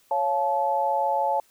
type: chord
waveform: sine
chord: Db augmented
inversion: none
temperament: just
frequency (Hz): 554.4 / 693 / 866.2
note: Db5 / F5 / A5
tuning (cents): 0 / -14 / -27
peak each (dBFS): -27 / -28 / -23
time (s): 0.11-1.4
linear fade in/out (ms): 2
effects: white hiss -61 dBFS RMS until 1.5 s